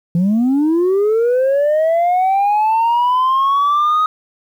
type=linear sweep; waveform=sine; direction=up; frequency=165.2 to 1261 Hz; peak=-9 dBFS; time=0.15-4.06 s; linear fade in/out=2 ms; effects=tanh soft clip ceiling -10 dBFS + 8-bit